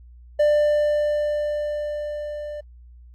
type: tone with level ramp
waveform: triangle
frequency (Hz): 594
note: D5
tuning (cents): +20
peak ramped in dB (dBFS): -12 to -28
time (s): 0.39-2.61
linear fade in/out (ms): 10
effects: added 60 Hz sine -43 dBFS peak until 3.14 s + Opus 48 kbps